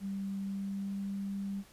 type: tone with pitch glide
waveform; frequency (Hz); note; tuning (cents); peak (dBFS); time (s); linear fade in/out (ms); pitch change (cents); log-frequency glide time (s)
sine; 196 to 197.59; G3 to G3; 0 to +14; -34; 0-1.64; 50; +14; 0.39-1.01
effects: pink hiss -59 dBFS RMS until 1.72 s + resampled to 32000 Hz